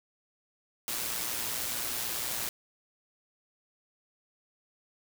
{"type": "noise with amplitude modulation", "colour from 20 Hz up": "white", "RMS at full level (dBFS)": -32, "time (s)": [0.88, 2.49], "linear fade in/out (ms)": 0, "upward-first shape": "sine", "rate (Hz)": 118, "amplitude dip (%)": 40, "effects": []}